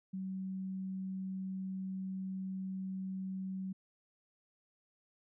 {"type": "tone", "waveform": "sine", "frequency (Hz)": 189.5, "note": "F#3", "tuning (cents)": 42, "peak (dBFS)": -37, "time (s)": [0.13, 3.73], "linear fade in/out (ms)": 10, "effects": []}